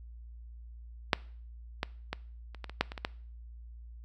clicks, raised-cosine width 0.3 ms, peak -6 / -14 / -17 / -30 / -24 / -26 / -9 / -24 / -23 / -14 dBFS, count 10, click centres 1.132 / 1.831 / 2.13 / 2.547 / 2.643 / 2.696 / 2.81 / 2.919 / 2.978 / 3.049 s, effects noise-tail reverb RT60 0.5 s tail -22 dB re dry + added 58 Hz sine -45 dBFS peak until 4.04 s

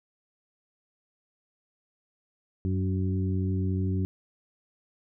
harmonic tone with a mistuned harmonic, 93.7 Hz, F#2, 22 cents sharp, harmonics 1 / 2 / 3 / 4, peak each -26 / -31 / -35 / -38 dBFS, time 2.65-4.05 s, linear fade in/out 0 ms, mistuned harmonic 3, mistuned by +17 cents, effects none

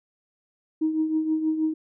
sine tone with tremolo, 314.6 Hz, D#4, 19 cents sharp, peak -18 dBFS, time 0.81-1.74 s, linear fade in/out 10 ms, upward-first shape triangle, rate 6.3 Hz, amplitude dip 65%, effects tanh soft clip ceiling -14 dBFS

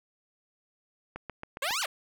click train, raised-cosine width 0.5 ms, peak -23 dBFS, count 5, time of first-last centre 1.16-1.708 s, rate 7.3 Hz
10% pulse exponential two-way sweep, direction up then down, 510 to 1574 to 510 Hz, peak -20 dBFS, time 1.62-1.86 s, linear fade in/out 5 ms, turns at 1.81 s
effects none

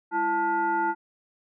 sine tone with frequency modulation, 880 Hz, A5, in tune, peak -22 dBFS, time 0.11-0.95 s, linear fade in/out 50 ms, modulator 544 Hz, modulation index 0.89, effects none

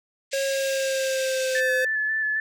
white band-pass noise, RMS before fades -35 dBFS, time 0.31-1.61 s, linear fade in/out 20 ms, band 1900 to 8100 Hz, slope 48 dB/octave
square tone with pitch glide, 545 to 515.3 Hz, C#5 to C5, -29 to -27 cents, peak -24 dBFS, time 0.33-1.85 s, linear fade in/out 5 ms, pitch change -98 cents, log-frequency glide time 0.45-1.72 s
sine tone with vibrato, 1741 Hz, A6, 19 cents flat, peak -22 dBFS, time 1.55-2.4 s, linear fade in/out 2 ms, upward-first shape square, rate 3.7 Hz, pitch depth 17 cents each way
effects none

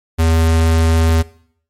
square tone, 81.5 Hz, E2, 19 cents flat, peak -11 dBFS, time 0.18-1.23 s, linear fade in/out 20 ms, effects noise-tail reverb RT60 0.6 s tail -20 dB re dry + MP3 64 kbps

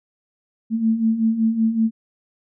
sine beating tone pair, 220 / 225.3 Hz, A3 / A3, 0 / +41 cents, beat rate 5.3 Hz, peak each -23 / -17 dBFS, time 0.7-1.91 s, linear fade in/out 50 ms, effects none

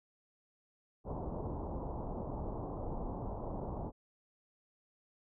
pink low-pass noise, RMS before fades -40 dBFS, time 1.04-3.92 s, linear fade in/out 50 ms, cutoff 990 Hz, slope 48 dB/octave, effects none

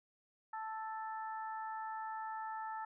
harmonic tone, 440 Hz, A4, in tune, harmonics 2 / 3 / 4, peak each -41 / -47 / -51 dBFS, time 0.53-2.85 s, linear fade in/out 5 ms, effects none

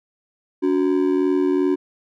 triangle ring-modulated tone, 326.5 Hz, E4, 17 cents flat, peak -11 dBFS, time 0.62-1.76 s, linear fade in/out 20 ms, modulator 41.3 Hz, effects none

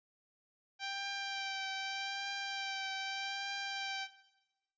10% pulse tone with vibrato, 784 Hz, G5, in tune, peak -29 dBFS, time 0.79-4.08 s, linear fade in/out 50 ms, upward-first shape triangle, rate 0.82 Hz, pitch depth 24 cents each way, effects noise-tail reverb RT60 1.0 s tail -17 dB re dry + resampled to 16000 Hz

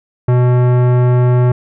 sine tone with tanh clipping, 123.9 Hz, B2, 6 cents sharp, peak -10 dBFS, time 0.28-1.52 s, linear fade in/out 5 ms, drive 18 dB, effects none

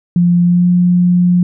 sine tone with pitch glide, 174.61 to 177.66 Hz, F3 to F3, 0 to +30 cents, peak -7 dBFS, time 0.16-1.43 s, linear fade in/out 2 ms, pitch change +30 cents, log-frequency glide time 0.43-0.67 s, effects none

